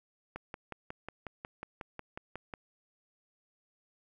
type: click train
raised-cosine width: 0.5 ms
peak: -25 dBFS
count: 13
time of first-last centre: 0.36-2.538 s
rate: 5.51 Hz
effects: 11-bit